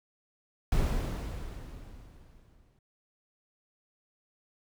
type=noise with exponential decay; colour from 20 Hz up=brown; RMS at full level=-25 dBFS; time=0.72-2.79 s; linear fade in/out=2 ms; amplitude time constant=450 ms; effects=none